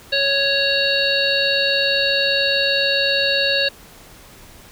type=harmonic tone with a mistuned harmonic; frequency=554.4 Hz; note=C#5; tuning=in tune; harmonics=1 / 3 / 5 / 7 / 8; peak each=-22 / -22 / -22 / -22 / -22 dBFS; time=0.12-3.69 s; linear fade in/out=10 ms; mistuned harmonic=7; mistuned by=-29 cents; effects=pink hiss -44 dBFS RMS until 4.71 s